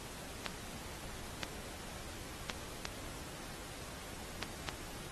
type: clicks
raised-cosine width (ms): 0.2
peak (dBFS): -17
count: 6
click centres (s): 0.463 / 1.433 / 2.498 / 2.854 / 4.427 / 4.688
effects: pink hiss -48 dBFS RMS until 5.11 s + AAC 32 kbps